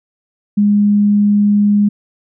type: tone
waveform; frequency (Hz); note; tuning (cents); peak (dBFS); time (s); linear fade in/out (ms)
sine; 205.7; G#3; -16; -8; 0.57-1.89; 10
effects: none